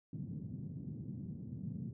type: band-pass noise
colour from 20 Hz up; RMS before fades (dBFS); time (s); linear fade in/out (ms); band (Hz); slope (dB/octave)
white; -44; 0.13-1.93; 2; 110 to 200; 24
effects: none